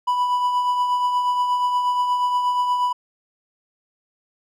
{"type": "tone with tremolo", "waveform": "triangle", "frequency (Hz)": 987.8, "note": "B5", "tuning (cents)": 0, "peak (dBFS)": -14, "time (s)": [0.07, 2.93], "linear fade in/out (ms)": 10, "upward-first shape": "triangle", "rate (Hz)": 8.4, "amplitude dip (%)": 45, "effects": []}